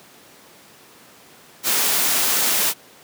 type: noise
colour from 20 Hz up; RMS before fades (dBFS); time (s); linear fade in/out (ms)
white; -19; 1.63-2.74; 50
effects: pink hiss -47 dBFS RMS until 3.03 s + high-pass 200 Hz 12 dB/octave